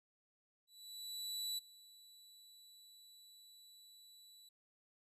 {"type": "tone with ADSR envelope", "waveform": "sawtooth", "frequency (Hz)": 3951, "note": "B7", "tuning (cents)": 0, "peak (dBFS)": -35, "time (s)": [0.67, 4.49], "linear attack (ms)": 910, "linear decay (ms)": 14, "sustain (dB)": -21, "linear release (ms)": 5, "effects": ["resampled to 32000 Hz"]}